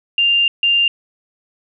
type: tone bursts at uneven times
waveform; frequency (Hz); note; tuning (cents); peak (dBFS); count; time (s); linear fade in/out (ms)
sine; 2794; F7; 0; -11; 2; 0.18-0.48 / 0.63-0.88; 2
effects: none